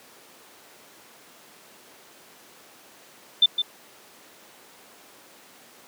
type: tone with echo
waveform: sine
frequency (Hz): 3552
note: A7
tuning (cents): +16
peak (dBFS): -12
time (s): 3.42-3.46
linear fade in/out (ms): 5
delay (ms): 160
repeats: 1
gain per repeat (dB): -8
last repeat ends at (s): 3.62
effects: pink hiss -50 dBFS RMS until 5.87 s + high-pass 300 Hz 12 dB/octave